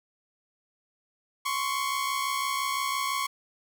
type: tone pair together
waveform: sawtooth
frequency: 1047.1 / 1113 Hz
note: C6 / C#6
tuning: +1 / +7 cents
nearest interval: minor second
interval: 106 cents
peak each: -28 / -25 dBFS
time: 1.45-3.27 s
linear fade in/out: 10 ms
effects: none